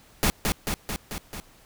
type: noise with echo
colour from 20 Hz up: pink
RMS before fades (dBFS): -21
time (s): 0.23-0.3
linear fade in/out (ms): 0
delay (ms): 220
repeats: 5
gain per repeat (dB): -3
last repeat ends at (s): 1.4
effects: pink hiss -55 dBFS RMS until 1.65 s